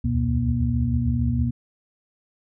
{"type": "tone cluster", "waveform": "sine", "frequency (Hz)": [70.9, 77.5, 86.2, 121.7, 238.5], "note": ["C#2", "D#2", "F2", "B2", "A#3"], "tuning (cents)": [40, -6, -22, -25, 40], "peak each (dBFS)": [-26, -29, -30, -23, -25], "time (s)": [0.04, 1.51], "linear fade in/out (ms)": 10, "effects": []}